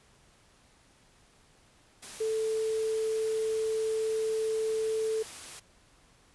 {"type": "tone in noise", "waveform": "sine", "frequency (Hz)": 440, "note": "A4", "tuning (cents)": 0, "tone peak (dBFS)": -27, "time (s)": [2.2, 5.23], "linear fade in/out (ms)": 10, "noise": "white", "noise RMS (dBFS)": -44, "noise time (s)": [2.02, 5.6], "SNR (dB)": 14, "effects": ["pink hiss -62 dBFS RMS until 6.34 s", "resampled to 24000 Hz"]}